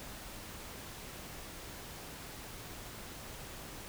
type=silence; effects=pink hiss -47 dBFS RMS until 3.88 s